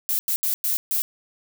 violet noise bursts at uneven times, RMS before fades -23 dBFS, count 5, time 0.09-0.19 / 0.28-0.36 / 0.43-0.54 / 0.64-0.77 / 0.91-1.02 s, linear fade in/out 0 ms, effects none

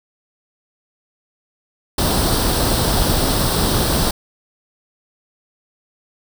pink noise with comb filter, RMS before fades -17 dBFS, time 1.98-4.11 s, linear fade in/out 5 ms, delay 0.22 ms, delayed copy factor +0.6, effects none

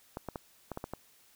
clicks, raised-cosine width 1 ms, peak -23 dBFS, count 7, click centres 0.171 / 0.287 / 0.358 / 0.717 / 0.774 / 0.841 / 0.936 s, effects white hiss -63 dBFS RMS until 1.35 s

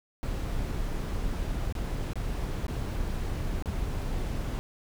brown noise with dropouts, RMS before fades -31 dBFS, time 0.23-4.59 s, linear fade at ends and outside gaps 0 ms, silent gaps 1.725-1.752 / 2.133-2.156 / 2.667-2.682 / 3.624-3.658 s, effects none

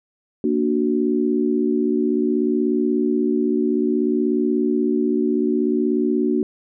sine chord, Bb augmented, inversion none, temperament equal, 233.1 / 293.7 / 370 Hz, Bb3 / D4 / F#4, 0 / 0 / 0 cents, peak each -21 dBFS, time 0.44-6.43 s, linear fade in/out 2 ms, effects none

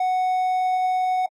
triangle tone, 740 Hz, F#5, in tune, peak -17 dBFS, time 0-1.26 s, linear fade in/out 5 ms, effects AAC 48 kbps

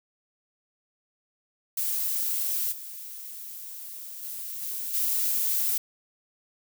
violet noise with level steps, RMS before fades -28 / -40 / -36 / -33 / -26 dBFS, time 1.77-5.78 s, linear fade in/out 5 ms, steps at 2.71 / 4.22 / 4.61 / 4.93 s, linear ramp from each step 20 ms, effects none

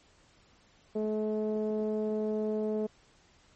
sawtooth tone with low-pass filter, 214.6 Hz, A3, 43 cents flat, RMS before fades -31 dBFS, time 0.95-2.87 s, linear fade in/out 10 ms, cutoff 520 Hz, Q 5.7, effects pink hiss -63 dBFS RMS until 3.55 s + MP3 32 kbps

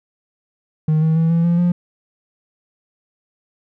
triangle tone with pitch steps, 155.56 / 159.38 / 163.29 / 167.3 / 171.41 / 175.62 Hz, D#3 / D#3 / E3 / E3 / F3 / F3, 0 / +42 / -16 / +26 / -32 / +10 cents, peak -10 dBFS, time 0.88-1.72 s, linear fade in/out 5 ms, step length 140 ms, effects tanh soft clip ceiling -6 dBFS

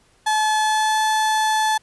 35% pulse tone with pitch glide, 861 to 867.5 Hz, A5 to A5, -38 to -25 cents, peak -15 dBFS, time 0.26-1.78 s, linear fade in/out 10 ms, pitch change +13 cents, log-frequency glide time 0.58-1 s, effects pink hiss -58 dBFS RMS until 1.82 s + resampled to 24000 Hz

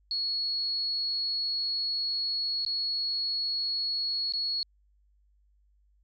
sine tone with dropouts, 4349 Hz, C#8, 34 cents flat, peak -27 dBFS, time 0.11-4.63 s, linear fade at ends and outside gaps 1 ms, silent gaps 2.65-2.663 / 4.323-4.336 s, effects added 50 Hz sine -62 dBFS peak until 6.03 s + MP3 48 kbps

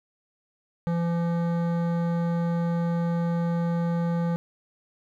triangle tone with hard clipping, 170 Hz, F3, 46 cents flat, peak -25 dBFS, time 0.87-4.36 s, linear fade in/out 0 ms, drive 18 dB, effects none

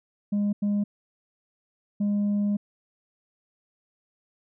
sine tone bursts at uneven times, 204.7 Hz, G#3, 25 cents flat, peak -19 dBFS, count 3, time 0.32-0.53 / 0.62-0.84 / 2-2.57 s, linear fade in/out 10 ms, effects tanh soft clip ceiling -21 dBFS

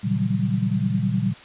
sine tone cluster, 117.1 / 138.6 / 160.4 / 185.4 / 195.1 Hz, A#2 / C#3 / E3 / F#3 / G3, +8 / 0 / -47 / +4 / -8 cents, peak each -25 / -28 / -29 / -26 / -24 dBFS, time 0.03-1.34 s, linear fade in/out 20 ms, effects white hiss -44 dBFS RMS until 1.44 s + resampled to 8000 Hz

